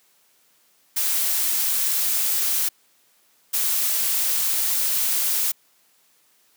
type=noise bursts at uneven times; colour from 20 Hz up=blue; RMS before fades=-22 dBFS; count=2; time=0.96-2.69 / 3.53-5.52 s; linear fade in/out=10 ms; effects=white hiss -61 dBFS RMS until 6.56 s + high-pass 150 Hz 12 dB/octave